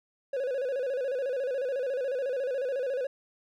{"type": "tone with vibrato", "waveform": "triangle", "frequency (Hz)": 525, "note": "C5", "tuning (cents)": 6, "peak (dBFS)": -26, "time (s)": [0.33, 3.07], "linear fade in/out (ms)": 5, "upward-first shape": "square", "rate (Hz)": 14, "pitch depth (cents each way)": 90, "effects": []}